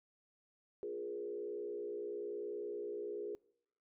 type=tone with frequency modulation; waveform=sine; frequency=414.7 Hz; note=G#4; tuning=3 cents flat; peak=-39 dBFS; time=0.83-3.35 s; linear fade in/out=0 ms; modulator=61 Hz; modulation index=0.96; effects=noise-tail reverb RT60 0.7 s tail -24 dB re dry